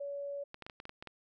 sine tone, 566 Hz, C#5, 36 cents sharp, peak -37 dBFS, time 0-0.44 s, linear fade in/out 10 ms
clicks, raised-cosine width 0.3 ms, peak -29 dBFS, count 9, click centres 0.544 / 0.623 / 0.665 / 0.698 / 0.801 / 0.854 / 0.894 / 1.025 / 1.073 s
effects none

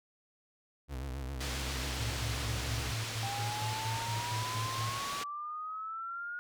35% pulse tone with vibrato, 66.2 Hz, C2, 21 cents sharp, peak -35 dBFS, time 0.88-2.96 s, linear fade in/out 50 ms, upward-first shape sine, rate 7.4 Hz, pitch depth 110 cents each way
white low-pass noise, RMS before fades -40 dBFS, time 1.4-5.24 s, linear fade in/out 10 ms, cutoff 5100 Hz, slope 12 dB/octave
sine tone with tremolo, 111.3 Hz, A2, 20 cents sharp, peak -34 dBFS, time 1.99-4.99 s, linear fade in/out 10 ms, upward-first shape square, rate 4.3 Hz, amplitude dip 65%
sine exponential sweep, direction up, 789 to 1441 Hz, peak -37 dBFS, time 3.23-6.39 s, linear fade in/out 0 ms
effects none

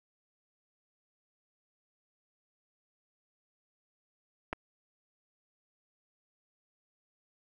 clicks, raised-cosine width 0.5 ms, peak -18 / -26 dBFS, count 2, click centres 4.529 / 4.532 s, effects none

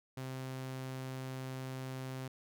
sawtooth tone, 130.81 Hz, C3, in tune, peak -36 dBFS, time 0.17-2.28 s, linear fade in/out 5 ms, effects none

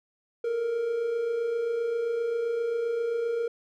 triangle tone pair together, 439.8 / 467.4 Hz, A4 / A#4, -1 / +5 cents, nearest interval minor second, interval 106 cents, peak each -35 / -24 dBFS, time 0.44-3.48 s, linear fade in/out 5 ms, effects none

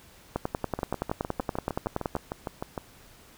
two click trains, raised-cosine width 1 ms, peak -13 / -17 dBFS, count 20 / 14, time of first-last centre 0.36-2.152 / 0.79-2.778 s, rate 10.6 / 6.54 Hz, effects pink hiss -54 dBFS RMS until 3.37 s

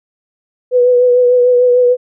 sine tone with vibrato, 494.2 Hz, B4, 1 cent sharp, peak -6 dBFS, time 0.71-1.97 s, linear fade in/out 50 ms, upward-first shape triangle, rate 6.7 Hz, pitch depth 31 cents each way, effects none

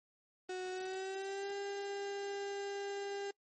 35% pulse tone with pitch glide, 369 to 400.1 Hz, F#4 to G4, -5 to +35 cents, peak -37 dBFS, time 0.49-3.31 s, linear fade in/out 5 ms, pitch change +140 cents, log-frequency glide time 0.7-1.52 s, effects noise-tail reverb RT60 0.1 s tail -25 dB re dry + MP3 32 kbps

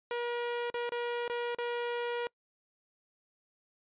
sawtooth tone with dropouts, 478.3 Hz, A#4, 44 cents sharp, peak -28 dBFS, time 0.11-2.27 s, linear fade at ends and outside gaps 1 ms, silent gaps 0.701-0.742 / 0.893-0.92 / 1.279-1.298 / 1.548-1.585 s, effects noise-tail reverb RT60 0.1 s tail -26 dB re dry + resampled to 8000 Hz

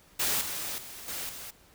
white noise with level steps, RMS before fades -28 / -35 / -44 / -36 / -42 dBFS, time 0.19-1.51 s, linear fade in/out 10 ms, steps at 0.41 / 0.78 / 1.08 / 1.29 s, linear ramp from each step 2 ms, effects pink hiss -59 dBFS RMS until 1.74 s

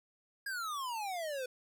square exponential sweep, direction down, 1654 to 493.9 Hz, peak -37 dBFS, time 0.46-1.46 s, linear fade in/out 5 ms, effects none

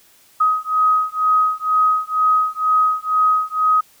sine beating tone pair, 1259 / 1261.1 Hz, D#6 / D#6, +20 / +23 cents, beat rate 2.1 Hz, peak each -17 dBFS, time 0.4-3.81 s, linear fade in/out 10 ms, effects white hiss -52 dBFS RMS until 4 s

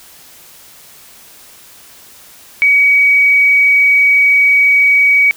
sine tone, 2263 Hz, C#7, 35 cents sharp, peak -6 dBFS, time 2.62-5.31 s, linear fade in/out 0 ms, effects white hiss -40 dBFS RMS until 5.36 s

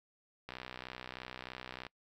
click train, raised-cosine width 0.3 ms, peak -27 dBFS, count 88, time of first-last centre 0.49-1.867 s, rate 63.2 Hz, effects noise-tail reverb RT60 0.1 s tail -25 dB re dry

